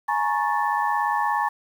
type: tone cluster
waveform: sine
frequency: 841 / 938 / 1100 / 1755 Hz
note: G#5 / A#5 / C#6 / A6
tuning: +22 / +11 / -14 / -5 cents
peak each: -24 / -26 / -26 / -29 dBFS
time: 0.08-1.49 s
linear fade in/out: 10 ms
effects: 8-bit